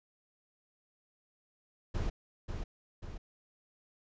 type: noise with echo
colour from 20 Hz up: brown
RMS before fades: -33 dBFS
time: 1.94-2.1 s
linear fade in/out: 10 ms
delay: 540 ms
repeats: 2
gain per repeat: -5 dB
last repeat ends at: 3.18 s
effects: resampled to 16000 Hz